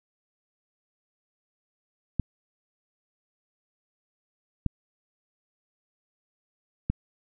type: clicks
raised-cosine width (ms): 5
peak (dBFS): -12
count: 3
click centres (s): 2.197 / 4.663 / 6.9
effects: none